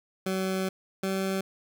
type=tone pair in turn; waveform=20% pulse; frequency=189.1 / 191.85 Hz; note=F#3 / G3; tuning=+38 / -37 cents; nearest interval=unison; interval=25 cents; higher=second; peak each=-22 dBFS; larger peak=neither; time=0.26-0.69 / 1.03-1.41 s; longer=first; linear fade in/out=5 ms; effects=none